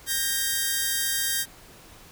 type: tone pair together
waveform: 5% pulse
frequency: 1593.5 / 1864.7 Hz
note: G6 / A#6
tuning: +28 / 0 cents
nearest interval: minor third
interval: 272 cents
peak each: -15 / -17 dBFS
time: 0.06-1.46 s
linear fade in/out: 50 ms
effects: pink hiss -49 dBFS RMS until 2.11 s